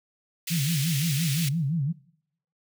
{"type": "high-pass noise", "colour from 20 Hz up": "pink", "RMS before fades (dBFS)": -32, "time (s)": [0.47, 1.49], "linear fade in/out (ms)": 5, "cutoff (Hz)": 2300, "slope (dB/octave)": 24}
{"type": "tone with vibrato", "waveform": "sine", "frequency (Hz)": 151.9, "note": "D#3", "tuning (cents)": -41, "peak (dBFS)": -23, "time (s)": [0.5, 1.93], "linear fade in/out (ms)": 20, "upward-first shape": "sine", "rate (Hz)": 5.8, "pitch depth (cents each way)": 220}
{"effects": ["noise-tail reverb RT60 0.7 s tail -22 dB re dry"]}